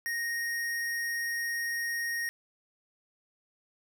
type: tone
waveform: square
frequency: 1864.7 Hz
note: A#6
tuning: in tune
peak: -31 dBFS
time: 0.06-2.29 s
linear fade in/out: 0 ms
effects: 12-bit